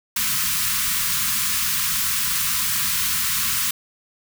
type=band-stop noise; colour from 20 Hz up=white; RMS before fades=-22 dBFS; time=0.16-3.71 s; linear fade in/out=5 ms; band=230 to 990 Hz; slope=96 dB/octave; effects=none